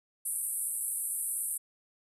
white band-pass noise, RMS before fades -34 dBFS, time 0.25-1.58 s, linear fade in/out 10 ms, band 8400 to 12000 Hz, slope 96 dB/octave, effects none

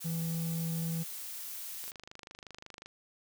blue noise, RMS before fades -42 dBFS, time 0-1.92 s, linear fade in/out 20 ms
triangle tone, 164.81 Hz, E3, in tune, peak -30 dBFS, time 0.04-1.04 s, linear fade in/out 20 ms
click train, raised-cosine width 0.2 ms, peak -29 dBFS, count 27, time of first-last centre 1.84-2.86 s, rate 25.5 Hz
effects none

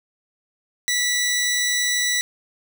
15% pulse tone, 1963 Hz, B6, 11 cents flat, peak -13 dBFS, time 0.88-2.21 s, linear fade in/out 0 ms, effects 7-bit

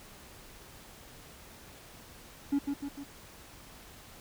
triangle tone with echo, 282 Hz, C#4, 30 cents sharp, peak -22 dBFS, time 2.52-2.59 s, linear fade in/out 10 ms, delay 150 ms, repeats 3, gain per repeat -5 dB, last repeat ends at 3.04 s, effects tanh soft clip ceiling -19 dBFS + pink hiss -52 dBFS RMS until 4.2 s

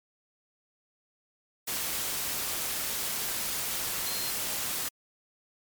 sine tone in noise, 4186 Hz, C8, in tune, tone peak -37 dBFS, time 4.06-4.31 s, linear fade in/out 10 ms, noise white, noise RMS -32 dBFS, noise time 1.67-4.89 s, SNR -8 dB, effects MP3 96 kbps

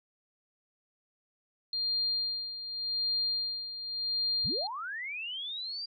sine tone with tremolo, 4200 Hz, C8, 6 cents sharp, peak -27 dBFS, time 1.73-4.67 s, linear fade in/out 2 ms, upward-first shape sine, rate 0.87 Hz, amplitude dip 70%
sine linear sweep, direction up, 55 to 4800 Hz, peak -35 dBFS, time 4.44-5.86 s, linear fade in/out 10 ms
effects none

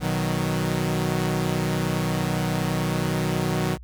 sawtooth chord, B major, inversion none, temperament equal, 123.47 / 155.56 / 185 Hz, B2 / D#3 / F#3, 0 / 0 / 0 cents, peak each -24 / -22 / -23 dBFS, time 0-3.78 s, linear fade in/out 50 ms, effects added 60 Hz sine -39 dBFS peak until 3.83 s

